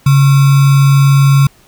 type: tone with sample-and-hold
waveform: sine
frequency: 138.59 Hz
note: C#3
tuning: in tune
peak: -4 dBFS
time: 0.06-1.47 s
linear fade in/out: 5 ms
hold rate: 1225 Hz
effects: pink hiss -47 dBFS RMS until 1.67 s